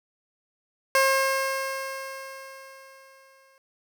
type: tone with exponential decay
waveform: 15% pulse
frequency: 536 Hz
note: C5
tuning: 42 cents sharp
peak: -11 dBFS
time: 0.95-3.58 s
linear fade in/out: 1 ms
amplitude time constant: 570 ms
effects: none